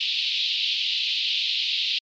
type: band-pass noise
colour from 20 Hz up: white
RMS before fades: -25 dBFS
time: 0-1.99 s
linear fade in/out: 10 ms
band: 2700 to 4200 Hz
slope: 48 dB/octave
effects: MP3 48 kbps